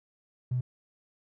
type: tone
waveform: triangle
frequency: 125.3 Hz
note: B2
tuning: 25 cents sharp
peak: -22 dBFS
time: 0.51-0.61 s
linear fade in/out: 10 ms
effects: tanh soft clip ceiling -24 dBFS